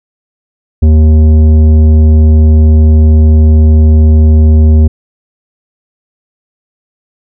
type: tone with tanh clipping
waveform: sine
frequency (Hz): 77.78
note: D#2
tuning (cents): 0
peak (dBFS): -3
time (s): 0.82-4.88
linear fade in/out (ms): 10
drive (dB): 11
effects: none